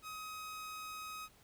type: tone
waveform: sawtooth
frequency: 1264 Hz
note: D#6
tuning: 27 cents sharp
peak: -40 dBFS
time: 0.02-1.29 s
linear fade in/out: 50 ms
effects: pink hiss -65 dBFS RMS until 1.43 s